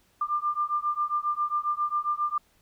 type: beating tone pair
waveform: sine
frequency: 1191 / 1198.4 Hz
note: D6 / D6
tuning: +24 / +35 cents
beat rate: 7.4 Hz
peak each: -28 dBFS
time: 0.21-2.38 s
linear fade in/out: 5 ms
effects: pink hiss -65 dBFS RMS until 2.61 s